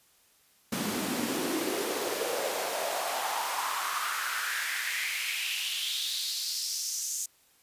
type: noise with high-pass filter sweep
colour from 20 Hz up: pink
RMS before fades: -32 dBFS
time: 0.72-7.26 s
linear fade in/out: 5 ms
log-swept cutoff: 200 to 7000 Hz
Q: 3.8
effects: white hiss -64 dBFS RMS until 7.62 s + resampled to 32000 Hz